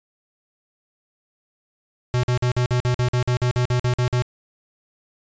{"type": "tone bursts", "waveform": "square", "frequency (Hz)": 123.9, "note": "B2", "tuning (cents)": 6, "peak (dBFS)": -18, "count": 15, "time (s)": [2.14, 4.221], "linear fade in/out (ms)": 0, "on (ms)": 93, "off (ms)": 49, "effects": ["resampled to 16000 Hz"]}